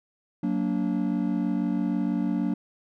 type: chord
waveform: triangle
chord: Gb augmented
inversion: none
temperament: just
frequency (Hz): 185 / 231.2 / 289.1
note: Gb3 / Bb3 / D4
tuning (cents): 0 / -14 / -27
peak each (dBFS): -26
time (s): 0.43-2.54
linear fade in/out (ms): 5
effects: none